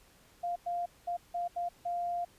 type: tone bursts at uneven times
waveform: sine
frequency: 698.5 Hz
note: F5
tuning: in tune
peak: -31 dBFS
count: 6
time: 0.43-0.56 / 0.66-0.86 / 1.07-1.17 / 1.34-1.48 / 1.56-1.69 / 1.85-2.25 s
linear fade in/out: 10 ms
effects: pink hiss -62 dBFS RMS until 2.38 s + resampled to 32000 Hz